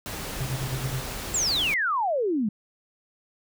pink noise, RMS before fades -34 dBFS, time 0.06-1.74 s, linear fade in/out 0 ms
triangle tone with tremolo, 130.81 Hz, C3, in tune, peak -23 dBFS, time 0.4-1.01 s, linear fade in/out 5 ms, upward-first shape sine, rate 9.4 Hz, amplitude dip 75%
sine exponential sweep, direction down, 7780 to 196 Hz, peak -22 dBFS, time 1.34-2.49 s, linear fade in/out 5 ms
effects none

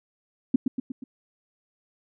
sine tone with echo, 256.7 Hz, C4, 33 cents flat, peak -14 dBFS, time 0.54-0.56 s, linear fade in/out 5 ms, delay 120 ms, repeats 4, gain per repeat -5 dB, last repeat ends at 1.04 s, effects none

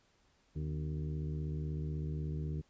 harmonic tone with a mistuned harmonic, 76.2 Hz, D#2, 36 cents flat, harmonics 1 / 2 / 3 / 4 / 5 / 6, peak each -39 / -37 / -50 / -49 / -50 / -56 dBFS, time 0.55-2.62 s, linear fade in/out 20 ms, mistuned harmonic 3, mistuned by +120 cents, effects pink hiss -71 dBFS RMS until 2.69 s + resampled to 16000 Hz

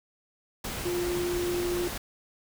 sine tone in noise, 351.8 Hz, F4, 13 cents sharp, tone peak -27 dBFS, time 0.85-1.88 s, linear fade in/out 5 ms, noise pink, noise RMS -35 dBFS, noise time 0.64-1.98 s, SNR +5 dB, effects none

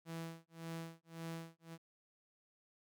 sawtooth tone with tremolo, 164.81 Hz, E3, in tune, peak -38 dBFS, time 0.05-1.78 s, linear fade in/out 50 ms, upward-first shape sine, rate 1.8 Hz, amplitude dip 100%, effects none

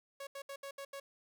sawtooth tone bursts at uneven times, 554.4 Hz, C#5, in tune, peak -39 dBFS, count 6, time 0.2-0.27 / 0.35-0.42 / 0.49-0.56 / 0.63-0.71 / 0.78-0.85 / 0.93-1 s, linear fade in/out 5 ms, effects none

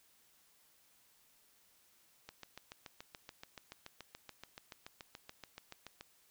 click train, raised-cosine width 0.2 ms, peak -30 dBFS, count 27, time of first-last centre 2.29-6.01 s, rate 6.99 Hz, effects white hiss -69 dBFS RMS until 6.3 s

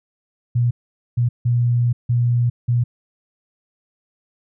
sine tone bursts at uneven times, 120.5 Hz, B2, 42 cents flat, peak -14 dBFS, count 5, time 0.55-0.71 / 1.17-1.29 / 1.45-1.93 / 2.09-2.5 / 2.68-2.84 s, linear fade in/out 10 ms, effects none

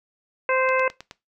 harmonic tone, 520 Hz, C5, 11 cents flat, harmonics 1 / 2 / 3 / 4 / 5, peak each -22 / -25 / -27 / -28 / -29 dBFS, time 0.49-0.88 s, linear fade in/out 2 ms
click train, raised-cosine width 0.2 ms, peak -20 dBFS, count 5, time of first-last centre 0.69-1.111 s, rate 9.5 Hz
effects noise-tail reverb RT60 0.2 s tail -18 dB re dry

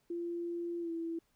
sine tone with pitch glide, 343.3 to 331.6 Hz, F4 to E4, -30 to +10 cents, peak -35 dBFS, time 0.1-1.19 s, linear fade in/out 5 ms, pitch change -60 cents, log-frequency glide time 0.8-0.91 s, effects pink hiss -75 dBFS RMS until 1.35 s

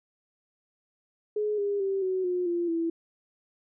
sine tone with pitch steps, 421.5 / 405 / 389.2 / 374 / 359.4 / 345.3 / 331.9 Hz, G#4 / G#4 / G4 / F#4 / F4 / F4 / E4, +26 / -43 / -12 / +19 / +50 / -20 / +12 cents, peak -25 dBFS, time 1.36-2.9 s, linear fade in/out 5 ms, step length 220 ms, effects none

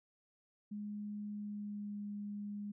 sine tone with pitch glide, 207.7 to 205.4 Hz, G#3 to G#3, 0 to -19 cents, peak -40 dBFS, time 0.71-2.72 s, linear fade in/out 10 ms, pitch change -19 cents, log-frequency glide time 1.31-2.01 s, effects none

